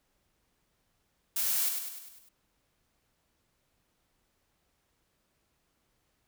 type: noise with echo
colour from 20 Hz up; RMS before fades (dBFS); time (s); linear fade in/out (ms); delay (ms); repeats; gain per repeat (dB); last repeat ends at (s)
blue; -30; 1.36-1.69; 5; 100; 6; -5; 2.29
effects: pink hiss -75 dBFS RMS until 6.27 s